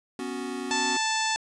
square chord, B suspended second, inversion none, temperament equal, 246.9 / 277.2 / 370 Hz, B3 / C#4 / F#4, 0 / 0 / 0 cents, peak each -36 dBFS, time 0.19-0.97 s, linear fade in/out 2 ms
harmonic tone, 880 Hz, A5, in tune, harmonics 1 / 2 / 3 / 4 / 5 / 6 / 7 / 8 / 9, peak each -28 / -31 / -33 / -34 / -35 / -36 / -36 / -37 / -38 dBFS, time 0.71-1.36 s, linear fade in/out 0 ms
effects resampled to 22050 Hz + 9-bit

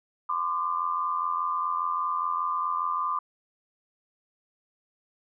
sine tone cluster, 1026 / 1113 / 1198 Hz, C6 / C#6 / D6, -34 / +7 / +34 cents, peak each -30 / -33 / -28 dBFS, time 0.29-3.19 s, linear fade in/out 5 ms, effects none

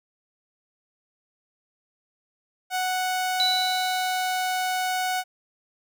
sawtooth tone, 740 Hz, F#5, in tune, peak -20 dBFS, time 2.7-5.24 s, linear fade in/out 50 ms
sine tone with exponential decay, 3951 Hz, B7, in tune, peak -19 dBFS, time 3.4-4.88 s, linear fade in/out 0 ms, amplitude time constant 320 ms
effects none

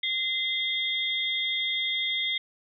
sine tone cluster, 2066 / 3286 / 3606 Hz, C7 / G#7 / A7, -22 / -19 / +42 cents, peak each -30 dBFS, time 0.03-2.38 s, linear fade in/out 5 ms, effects none

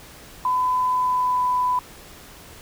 sine tone with pitch glide, 1007 to 997.7 Hz, B5 to B5, +33 to +17 cents, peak -18 dBFS, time 0.45-1.79 s, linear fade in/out 2 ms, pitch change -16 cents, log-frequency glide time 0.89-1.43 s, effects pink hiss -44 dBFS RMS until 2.61 s

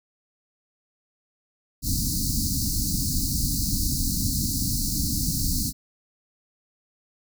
pink band-stop noise, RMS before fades -25 dBFS, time 1.82-5.73 s, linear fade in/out 50 ms, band 300 to 4200 Hz, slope 96 dB/octave, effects none

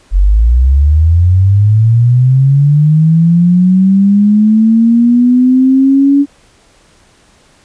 sine linear sweep, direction up, 43.65 to 285 Hz, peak -4 dBFS, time 0.11-6.26 s, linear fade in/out 50 ms, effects pink hiss -47 dBFS RMS until 7.64 s + resampled to 22050 Hz

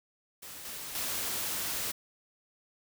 white noise with level steps, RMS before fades -45 / -41 / -34 dBFS, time 0.42-1.92 s, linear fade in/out 10 ms, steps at 0.65 / 0.95 s, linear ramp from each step 2 ms, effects none

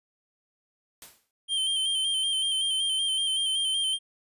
white noise with exponential decay, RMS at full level -42 dBFS, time 1.02-1.31 s, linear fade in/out 1 ms, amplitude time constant 62 ms
square tone with vibrato, 3136 Hz, G7, in tune, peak -25 dBFS, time 1.48-3.99 s, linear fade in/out 50 ms, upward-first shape square, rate 5.3 Hz, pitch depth 31 cents each way
effects resampled to 32000 Hz

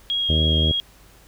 sine tone with vibrato, 3276 Hz, G#7, 24 cents flat, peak -20 dBFS, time 0.1-0.8 s, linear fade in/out 0 ms, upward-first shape sine, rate 3.7 Hz, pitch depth 11 cents each way
harmonic tone, 78.6 Hz, D#2, 18 cents sharp, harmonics 1 / 2 / 3 / 4 / 5 / 6 / 7 / 8, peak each -19 / -25 / -29 / -31 / -33 / -35 / -36 / -37 dBFS, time 0.29-0.72 s, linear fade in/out 5 ms
effects added 50 Hz sine -52 dBFS peak until 1.27 s + pink hiss -52 dBFS RMS until 1.27 s

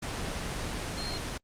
sine tone in noise, 4205 Hz, C8, 8 cents sharp, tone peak -37 dBFS, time 0.97-1.18 s, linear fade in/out 10 ms, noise pink, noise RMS -34 dBFS, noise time 0.02-1.38 s, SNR -6 dB, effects low-pass 8000 Hz 12 dB/octave + Opus 32 kbps

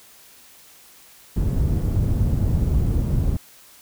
white low-pass noise, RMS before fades -20 dBFS, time 1.36-3.37 s, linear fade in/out 10 ms, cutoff 110 Hz, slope 12 dB/octave, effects white hiss -49 dBFS RMS until 3.81 s

